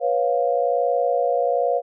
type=tone cluster; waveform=sine; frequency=488.9 / 550 / 701 Hz; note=B4 / C#5 / F5; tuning=-18 / -14 / +6 cents; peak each=-22 dBFS; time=0-1.82 s; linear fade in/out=50 ms; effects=none